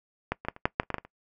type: clicks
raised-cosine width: 0.5 ms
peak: -12 / -23 / -12 / -29 / -7 / -7 / -30 / -16 / -12 / -20 / -30 dBFS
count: 11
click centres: 0.32 / 0.45 / 0.485 / 0.564 / 0.655 / 0.799 / 0.833 / 0.903 / 0.943 / 0.983 / 1.05 s
effects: noise-tail reverb RT60 0.1 s tail -21 dB re dry